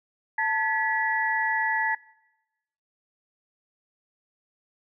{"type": "tone cluster", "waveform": "sine", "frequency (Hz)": [885, 1699, 1949], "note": ["A5", "G#6", "B6"], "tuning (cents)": [10, 39, -23], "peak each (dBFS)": -27, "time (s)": [0.38, 1.95], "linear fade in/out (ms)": 5, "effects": ["noise-tail reverb RT60 1.0 s tail -23 dB re dry"]}